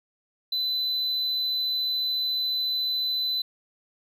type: tone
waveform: triangle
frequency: 4013 Hz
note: B7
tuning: 27 cents sharp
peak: -23 dBFS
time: 0.52-3.42 s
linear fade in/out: 5 ms
effects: none